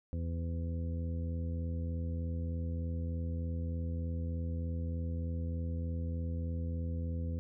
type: harmonic tone with a mistuned harmonic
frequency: 83.3 Hz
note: E2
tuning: 19 cents sharp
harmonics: 1 / 2 / 3 / 4 / 5 / 6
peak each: -34 / -42 / -44 / -55 / -58 / -49 dBFS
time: 0.13-7.39 s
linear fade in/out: 0 ms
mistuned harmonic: 6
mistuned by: +20 cents
effects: none